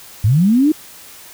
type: linear sweep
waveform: sine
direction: up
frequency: 93.9 to 318.6 Hz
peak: -9 dBFS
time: 0.24-0.72 s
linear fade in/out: 5 ms
effects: white hiss -39 dBFS RMS until 1.33 s